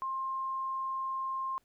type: tone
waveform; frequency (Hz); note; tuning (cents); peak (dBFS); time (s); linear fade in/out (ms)
sine; 1060; C6; +22; -32; 0.02-1.58; 0
effects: pink hiss -73 dBFS RMS until 1.64 s